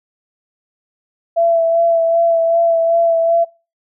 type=tone with vibrato; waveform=sine; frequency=668 Hz; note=E5; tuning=23 cents sharp; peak=-10 dBFS; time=1.36-3.45 s; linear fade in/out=20 ms; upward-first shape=sine; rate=2.6 Hz; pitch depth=20 cents each way; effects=noise-tail reverb RT60 0.3 s tail -22 dB re dry